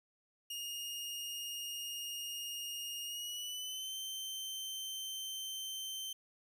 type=tone with pitch glide; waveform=sawtooth; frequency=2847 to 3105 Hz; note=F7 to G7; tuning=+33 to -17 cents; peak=-37 dBFS; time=0.5-6.13 s; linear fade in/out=5 ms; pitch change=+150 cents; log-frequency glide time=3.05-3.96 s; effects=12-bit